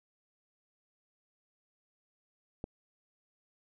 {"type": "click", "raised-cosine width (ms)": 2, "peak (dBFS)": -24, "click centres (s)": 2.641, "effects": []}